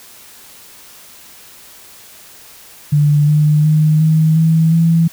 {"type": "tone with pitch steps", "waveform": "sine", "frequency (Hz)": [147.3, 150.74, 154.27, 157.87, 161.56, 165.34], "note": ["D3", "D3", "D#3", "D#3", "E3", "E3"], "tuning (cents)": [6, 45, -14, 25, -35, 6], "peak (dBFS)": -8, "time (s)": [2.92, 5.08], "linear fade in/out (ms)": 10, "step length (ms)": 360, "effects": ["white hiss -40 dBFS RMS until 5.12 s"]}